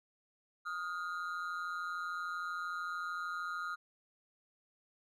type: ring-modulated tone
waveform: triangle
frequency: 1332 Hz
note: E6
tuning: 18 cents sharp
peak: -32 dBFS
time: 0.65-3.76 s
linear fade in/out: 20 ms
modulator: 86.6 Hz
effects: none